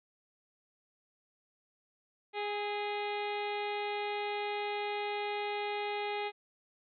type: harmonic tone with a mistuned harmonic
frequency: 412.4 Hz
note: G#4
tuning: 12 cents flat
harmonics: 1 / 2 / 3 / 4 / 5 / 6 / 7 / 8 / 9 / 10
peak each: -37 / -37 / -49 / -51 / -43 / -44 / -52 / -49 / -50 / -55 dBFS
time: 2.33-6.32 s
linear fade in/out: 50 ms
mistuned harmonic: 3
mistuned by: +40 cents
effects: none